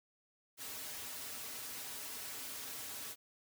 white noise with comb filter, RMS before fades -45 dBFS, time 0.57-3.16 s, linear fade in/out 50 ms, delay 5.7 ms, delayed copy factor -1, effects high-pass 100 Hz 12 dB/octave

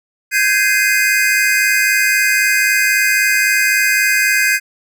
square chord, Ab major seventh, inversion third, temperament just, 1557.4 / 1661.2 / 2077 / 2492 Hz, G6 / Ab6 / C7 / Eb7, -12 / 0 / -13 / +2 cents, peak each -18 dBFS, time 0.31-4.6 s, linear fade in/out 50 ms, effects none

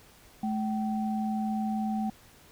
sine tone pair together, 215.5 / 768 Hz, A3 / G5, -36 / -36 cents, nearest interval octave + minor seventh, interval 2200 cents, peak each -28 / -34 dBFS, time 0.43-2.1 s, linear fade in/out 5 ms, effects pink hiss -56 dBFS RMS until 2.51 s

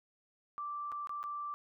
sine tone with dropouts, 1172 Hz, D6, 4 cents flat, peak -37 dBFS, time 0.58-1.54 s, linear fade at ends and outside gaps 0 ms, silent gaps 0.918-0.923 / 1.072-1.094 / 1.23-1.239 s, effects none

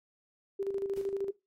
sine tone with tremolo, 393.8 Hz, G4, 8 cents sharp, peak -29 dBFS, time 0.59-1.31 s, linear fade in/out 10 ms, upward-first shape square, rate 13 Hz, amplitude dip 55%
pink noise with exponential decay, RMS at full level -49 dBFS, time 0.96-1.21 s, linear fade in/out 5 ms, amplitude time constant 53 ms
effects noise-tail reverb RT60 0.2 s tail -18 dB re dry + MP3 64 kbps

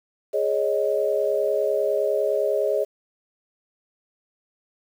sine chord, Ab suspended fourth, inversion none, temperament equal with one note detuned, 415.3 / 552.4 / 622.3 Hz, Ab4 / Db5 / Eb5, 0 / -6 / 0 cents, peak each -24 dBFS, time 0.33-2.85 s, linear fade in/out 20 ms, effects 8-bit

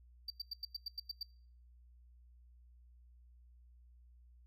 triangle tone bursts, 4658 Hz, D8, 15 cents flat, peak -37 dBFS, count 9, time 0.28-1.231 s, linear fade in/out 5 ms, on 23 ms, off 93 ms, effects noise-tail reverb RT60 0.6 s tail -24 dB re dry + added 60 Hz sine -59 dBFS peak until 4.46 s

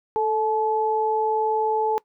sine tone pair together, 440 / 861.4 Hz, A4 / A5, 0 / -37 cents, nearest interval octave, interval 1163 cents, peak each -22 dBFS, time 0.16-1.98 s, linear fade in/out 0 ms, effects noise-tail reverb RT60 0.1 s tail -21 dB re dry

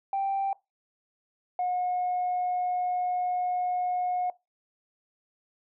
sine tone pair in turn, 784 / 723.4 Hz, G5 / F#5, 0 / -39 cents, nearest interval minor second, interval 139 cents, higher first, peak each -24 dBFS, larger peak neither, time 0.13-0.53 / 1.59-4.3 s, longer second, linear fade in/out 2 ms, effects noise-tail reverb RT60 0.2 s tail -20 dB re dry + tanh soft clip ceiling -22 dBFS

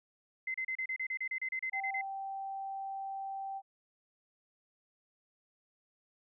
sine tone bursts, 2061 Hz, C7, 27 cents flat, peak -33 dBFS, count 15, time 0.47-2.013 s, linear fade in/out 5 ms, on 73 ms, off 32 ms
sine tone, 780 Hz, G5, 9 cents flat, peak -37 dBFS, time 1.72-3.62 s, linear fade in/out 50 ms
effects none

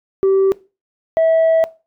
sine tone pair in turn, 386.7 / 650.3 Hz, G4 / E5, -24 / -24 cents, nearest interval major sixth, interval 900 cents, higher second, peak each -8 dBFS, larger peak neither, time 0.23-0.52 / 1.17-1.64 s, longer second, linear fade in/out 0 ms, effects noise-tail reverb RT60 0.3 s tail -21 dB re dry + tanh soft clip ceiling -9 dBFS

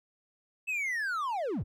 triangle linear sweep, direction down, 2646 to 49 Hz, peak -28 dBFS, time 0.67-1.64 s, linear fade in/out 20 ms, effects none

